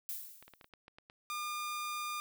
violet noise with exponential decay, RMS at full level -38 dBFS, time 0.09-0.69 s, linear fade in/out 0 ms, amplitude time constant 130 ms
clicks, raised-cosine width 0.3 ms, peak -37 dBFS, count 9, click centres 0.426 / 0.48 / 0.537 / 0.612 / 0.644 / 0.737 / 0.881 / 0.985 / 1.099 s
sawtooth tone, 1208 Hz, D6, 48 cents sharp, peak -33 dBFS, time 1.3-2.2 s, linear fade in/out 0 ms
effects none

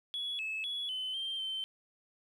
sine tone with pitch steps, 3377 / 2598 / 3379 / 3040 / 3159 / 3097 Hz, G#7 / E7 / G#7 / F#7 / G7 / G7, +28 / -26 / +29 / +46 / +13 / -22 cents, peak -33 dBFS, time 0.14-1.64 s, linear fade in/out 0 ms, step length 250 ms, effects tanh soft clip ceiling -31 dBFS + 11-bit

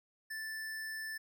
square tone, 1760 Hz, A6, in tune, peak -40 dBFS, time 0.3-1.18 s, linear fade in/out 10 ms, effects none

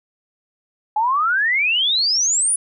sine exponential sweep, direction up, 830.6 to 10090 Hz, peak -15 dBFS, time 0.96-2.56 s, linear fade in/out 5 ms, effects none

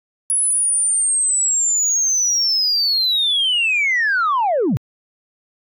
sine linear sweep, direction down, 10400 to 95.4 Hz, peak -13 dBFS, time 0.3-4.77 s, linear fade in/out 0 ms, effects tanh soft clip ceiling -12 dBFS

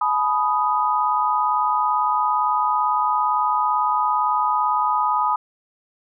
sine chord, G# minor, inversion none, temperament equal with one note detuned, 850 / 987.8 / 1244.5 Hz, G#5 / B5 / D#6, +40 / 0 / 0 cents, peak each -23 / -21 / -21 dBFS, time 0.01-5.36 s, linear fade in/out 5 ms, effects none

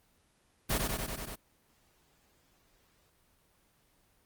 pink noise with echo, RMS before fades -29 dBFS, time 0.69-0.79 s, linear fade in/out 20 ms, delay 95 ms, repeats 6, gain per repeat -2 dB, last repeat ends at 1.36 s, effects pink hiss -69 dBFS RMS until 4.25 s + Opus 24 kbps

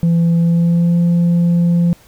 sine tone with pitch glide, 168.4 to 172.04 Hz, E3 to F3, +37 to -26 cents, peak -7 dBFS, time 0.03-1.93 s, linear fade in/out 0 ms, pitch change +37 cents, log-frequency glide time 0.4-0.98 s, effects tanh soft clip ceiling -9 dBFS + pink hiss -47 dBFS RMS until 2.07 s

